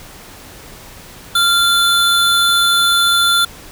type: tone pair together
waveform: square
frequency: 1387 / 3495 Hz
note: F6 / A7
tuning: -12 / -12 cents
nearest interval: octave + major third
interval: 1600 cents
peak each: -14 dBFS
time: 1.35-3.45 s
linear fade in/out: 5 ms
effects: pink hiss -37 dBFS RMS until 3.71 s